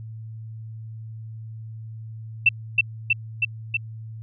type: tone with echo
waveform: sine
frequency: 2678 Hz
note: E7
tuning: 27 cents sharp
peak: -11 dBFS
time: 2.46-2.49 s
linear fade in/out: 5 ms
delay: 320 ms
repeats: 4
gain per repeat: -2 dB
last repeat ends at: 3.77 s
effects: added 111 Hz sine -34 dBFS peak until 4.22 s